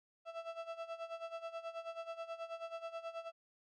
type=tone with tremolo; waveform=35% pulse; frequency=663 Hz; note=E5; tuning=10 cents sharp; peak=-38 dBFS; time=0.25-3.32 s; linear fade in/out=50 ms; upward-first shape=sine; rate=9.3 Hz; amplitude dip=80%; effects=low-pass 3000 Hz 12 dB/octave